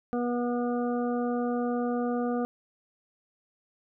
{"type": "harmonic tone", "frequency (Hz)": 242.3, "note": "B3", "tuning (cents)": -33, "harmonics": [1, 2, 3, 5, 6], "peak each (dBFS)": [-28, -31, -35, -40, -46], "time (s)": [0.13, 2.45], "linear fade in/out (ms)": 0, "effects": []}